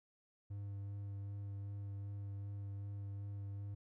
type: tone with vibrato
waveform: triangle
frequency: 100.3 Hz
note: G2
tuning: 40 cents sharp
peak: -40 dBFS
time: 0.5-3.75 s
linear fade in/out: 10 ms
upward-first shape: sine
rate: 2.6 Hz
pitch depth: 13 cents each way
effects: none